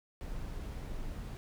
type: noise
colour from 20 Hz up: brown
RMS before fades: -40 dBFS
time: 0.21-1.37 s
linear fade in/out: 0 ms
effects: none